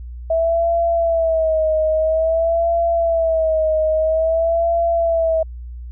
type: tone with vibrato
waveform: sine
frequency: 651 Hz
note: E5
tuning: 22 cents flat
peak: -14 dBFS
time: 0.3-5.43 s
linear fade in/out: 5 ms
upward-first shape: sine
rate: 0.5 Hz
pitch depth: 67 cents each way
effects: added 60 Hz sine -29 dBFS peak until 5.91 s

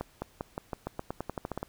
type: accelerating click train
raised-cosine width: 1 ms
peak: -19 dBFS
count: 15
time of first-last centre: 0.01-1.63 s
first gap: 210 ms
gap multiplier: 0.9
effects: pink hiss -61 dBFS RMS until 1.68 s

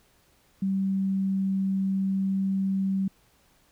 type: tone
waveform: sine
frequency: 192.9 Hz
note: G3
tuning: 28 cents flat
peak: -23 dBFS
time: 0.62-3.08 s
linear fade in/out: 5 ms
effects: pink hiss -63 dBFS RMS until 3.71 s

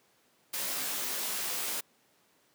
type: noise with comb filter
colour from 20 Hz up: white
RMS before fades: -34 dBFS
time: 0.53-1.81 s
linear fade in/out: 10 ms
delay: 17 ms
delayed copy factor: -0.7
effects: pink hiss -67 dBFS RMS until 2.54 s + high-pass 200 Hz 12 dB/octave

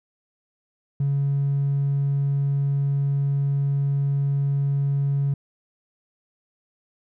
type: tone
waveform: triangle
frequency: 140 Hz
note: C#3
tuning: 18 cents sharp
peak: -16 dBFS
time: 1-5.34 s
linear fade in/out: 5 ms
effects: tanh soft clip ceiling -16 dBFS

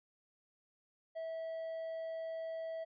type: tone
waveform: triangle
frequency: 651 Hz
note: E5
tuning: 22 cents flat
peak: -37 dBFS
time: 1.15-2.85 s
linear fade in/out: 20 ms
effects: resampled to 11025 Hz

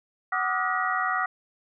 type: tone cluster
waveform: sine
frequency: 748 / 1179 / 1260 / 1438 / 1914 Hz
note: F#5 / D6 / D#6 / F#6 / A#6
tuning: +19 / +6 / +21 / -50 / +45 cents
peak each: -30 dBFS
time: 0.32-1.26 s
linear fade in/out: 5 ms
effects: none

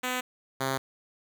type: tone pair in turn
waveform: 5% pulse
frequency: 252.2 / 133.6 Hz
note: B3 / C3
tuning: +36 / +36 cents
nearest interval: major seventh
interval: 1100 cents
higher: first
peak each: -17 / -16 dBFS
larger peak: second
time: 0.03-0.21 / 0.6-0.78 s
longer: neither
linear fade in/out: 10 ms
effects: none

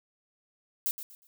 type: noise with echo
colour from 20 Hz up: violet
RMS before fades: -29 dBFS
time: 0.86-0.91 s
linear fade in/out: 0 ms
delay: 120 ms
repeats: 3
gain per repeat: -11 dB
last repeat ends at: 1.27 s
effects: none

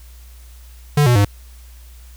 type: tone with pitch steps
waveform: square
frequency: 146.83 / 122.05 / 101.45 Hz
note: D3 / B2 / G#2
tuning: 0 / -20 / -40 cents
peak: -11 dBFS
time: 0.97-1.249 s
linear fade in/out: 5 ms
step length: 93 ms
effects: added 60 Hz sine -38 dBFS peak until 2.16 s + white hiss -50 dBFS RMS until 2.16 s

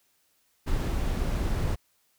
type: noise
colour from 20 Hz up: brown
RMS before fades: -27 dBFS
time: 0.66-1.76 s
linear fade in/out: 20 ms
effects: white hiss -69 dBFS RMS until 2.18 s

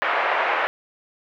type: band-pass noise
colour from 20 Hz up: pink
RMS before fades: -22 dBFS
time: 0.02-0.67 s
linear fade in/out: 0 ms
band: 570 to 2300 Hz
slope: 24 dB/octave
effects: none

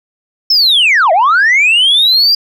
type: linear two-way sweep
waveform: sine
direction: down then up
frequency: 5380 to 613 to 4857 Hz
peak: -4 dBFS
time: 0.5-2.35 s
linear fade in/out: 5 ms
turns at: 1.12 s
effects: tanh soft clip ceiling -4 dBFS

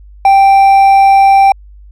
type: tone with hard clipping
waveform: triangle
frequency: 784 Hz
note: G5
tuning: in tune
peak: -4 dBFS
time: 0.25-1.52 s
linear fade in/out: 2 ms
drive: 7 dB
effects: added 50 Hz sine -33 dBFS peak until 1.91 s

